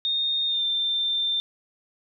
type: tone with pitch glide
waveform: sine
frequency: 3678 to 3579 Hz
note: A#7 to A7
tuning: -24 to +29 cents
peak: -22 dBFS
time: 0.05-1.4 s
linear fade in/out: 0 ms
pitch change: -47 cents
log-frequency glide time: 0.46-0.64 s
effects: none